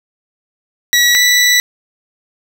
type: tone pair in turn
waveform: 20% pulse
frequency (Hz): 1934 / 1966.7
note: B6 / B6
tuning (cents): -37 / -8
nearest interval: unison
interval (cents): 29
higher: second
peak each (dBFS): -3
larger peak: neither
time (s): 0.93-1.15 / 1.15-1.6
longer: second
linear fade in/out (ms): 0
effects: none